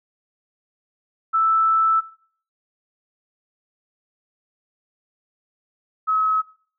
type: tone pair in turn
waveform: sine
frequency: 1318.5 / 1283.9 Hz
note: E6 / E6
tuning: 0 / -46 cents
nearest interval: unison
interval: 46 cents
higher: first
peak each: -15 / -17 dBFS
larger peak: first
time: 1.33-2.01 / 6.07-6.42 s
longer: first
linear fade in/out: 20 ms
effects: noise-tail reverb RT60 0.5 s tail -18 dB re dry